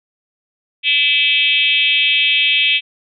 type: tone with frequency modulation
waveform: sine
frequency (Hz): 2900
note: F#7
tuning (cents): -35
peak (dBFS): -11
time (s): 0.83-2.81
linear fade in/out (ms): 50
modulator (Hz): 294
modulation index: 2
effects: none